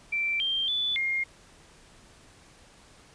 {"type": "tone with pitch steps", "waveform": "sine", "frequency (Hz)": [2343, 3171, 3475, 2128], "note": ["D7", "G7", "A7", "C7"], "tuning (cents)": [-5, 19, -22, 29], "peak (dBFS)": -25, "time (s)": [0.12, 1.24], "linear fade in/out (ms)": 10, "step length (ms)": 280, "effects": ["pink hiss -55 dBFS RMS until 3.14 s", "resampled to 22050 Hz"]}